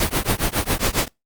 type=noise with tremolo; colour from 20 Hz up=pink; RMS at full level=-17 dBFS; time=0-1.08 s; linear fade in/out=2 ms; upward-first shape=triangle; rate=7.3 Hz; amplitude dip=100%; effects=noise-tail reverb RT60 0.2 s tail -25 dB re dry + Opus 48 kbps